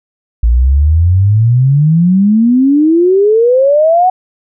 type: exponential sweep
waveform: sine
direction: up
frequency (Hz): 55.5 to 753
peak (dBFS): -5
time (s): 0.43-4.1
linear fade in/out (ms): 5
effects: none